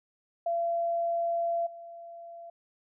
sine tone with level steps, 680 Hz, F5, 46 cents flat, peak -26 / -42 dBFS, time 0.46-2.5 s, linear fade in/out 5 ms, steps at 1.66 s, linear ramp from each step 10 ms, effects none

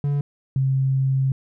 triangle / sine tone pair in turn, 143.2 / 133.74 Hz, D3 / C3, -43 / +38 cents, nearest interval minor second, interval 119 cents, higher first, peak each -17 dBFS, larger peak neither, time 0.04-0.21 / 0.56-1.32 s, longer second, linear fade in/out 2 ms, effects none

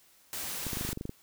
white noise, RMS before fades -37 dBFS, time 0.33-0.93 s, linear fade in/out 0 ms
clicks, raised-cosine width 3 ms, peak -23 dBFS, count 11, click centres 0.667 / 0.732 / 0.771 / 0.811 / 0.85 / 0.89 / 0.93 / 0.974 / 1.011 / 1.054 / 1.094 s
effects white hiss -62 dBFS RMS until 1.22 s

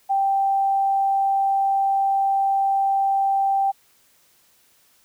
sine tone, 784 Hz, G5, in tune, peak -17 dBFS, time 0.09-3.72 s, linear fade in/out 20 ms, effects white hiss -59 dBFS RMS until 5.04 s

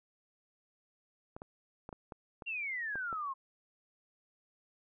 clicks, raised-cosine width 1 ms, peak -30 dBFS, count 8, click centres 1.365 / 1.419 / 1.891 / 1.928 / 2.122 / 2.422 / 2.956 / 3.128 s
sine exponential sweep, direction down, 2800 to 1046.5 Hz, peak -35 dBFS, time 2.46-3.34 s, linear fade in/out 20 ms
effects none

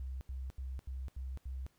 sine tone bursts, 65.2 Hz, C2, 5 cents flat, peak -38 dBFS, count 6, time 0-1.665 s, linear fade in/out 0 ms, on 210 ms, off 81 ms, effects pink hiss -73 dBFS RMS until 1.78 s

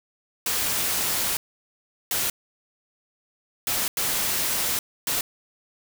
white noise bursts at uneven times, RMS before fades -25 dBFS, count 5, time 0.46-1.37 / 2.11-2.3 / 3.67-3.88 / 3.97-4.79 / 5.07-5.21 s, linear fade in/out 2 ms, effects none

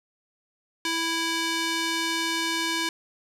square tone with band-pass filter, 329.6 Hz, E4, in tune, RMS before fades -27 dBFS, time 0.85-2.89 s, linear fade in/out 2 ms, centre 3700 Hz, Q 0.69, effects none

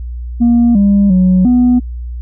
sine tone with pitch steps, 236.8 / 200.7 / 184.2 / 247 Hz, A#3 / G3 / F#3 / B3, +27 / +41 / -7 / 0 cents, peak -4 dBFS, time 0.4-1.8 s, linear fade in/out 20 ms, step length 350 ms, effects tanh soft clip ceiling -4 dBFS + added 60 Hz sine -20 dBFS peak until 2.21 s

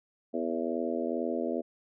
harmonic tone with a mistuned harmonic, 82.3 Hz, E2, 2 cents flat, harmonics 3 / 4 / 5 / 6 / 7 / 8, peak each -34 / -35 / -36 / -37 / -37 / -38 dBFS, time 0.33-1.62 s, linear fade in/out 20 ms, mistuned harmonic 8, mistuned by +17 cents, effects none

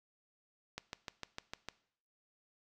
click train, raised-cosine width 0.2 ms, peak -23 dBFS, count 7, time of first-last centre 0.78-1.686 s, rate 6.62 Hz, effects noise-tail reverb RT60 0.6 s tail -19 dB re dry

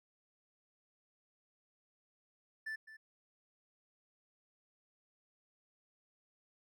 triangle tone with echo, 1760 Hz, A6, in tune, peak -37 dBFS, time 2.66-2.76 s, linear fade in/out 10 ms, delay 210 ms, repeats 1, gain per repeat -13 dB, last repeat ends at 2.97 s, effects none

